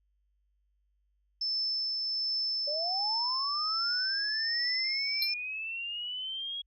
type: tone with tremolo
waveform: sine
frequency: 5274 Hz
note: E8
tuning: in tune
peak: -28 dBFS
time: 1.41-5.34 s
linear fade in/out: 5 ms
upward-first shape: triangle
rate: 1.3 Hz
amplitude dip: 25%
type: linear sweep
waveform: sine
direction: up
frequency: 565 to 3322 Hz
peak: -34 dBFS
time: 2.67-6.62 s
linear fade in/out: 10 ms
type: tone with exponential decay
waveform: square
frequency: 4192 Hz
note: C8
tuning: 2 cents sharp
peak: -25 dBFS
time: 5.22-5.32 s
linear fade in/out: 2 ms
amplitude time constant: 20 ms
effects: added 50 Hz sine -70 dBFS peak until 6.66 s